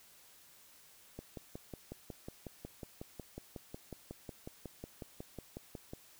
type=click train; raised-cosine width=2 ms; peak=-30 dBFS; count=27; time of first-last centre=1.19-5.935 s; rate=5.48 Hz; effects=white hiss -61 dBFS RMS until 6.19 s